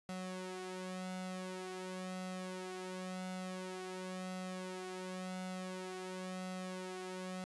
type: tone with flanger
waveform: sawtooth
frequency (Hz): 185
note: F#3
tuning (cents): 0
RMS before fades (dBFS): -44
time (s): 0.09-7.44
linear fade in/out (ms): 0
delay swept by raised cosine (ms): 1.5 to 4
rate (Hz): 0.47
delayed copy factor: +0.7
effects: resampled to 24000 Hz + 11-bit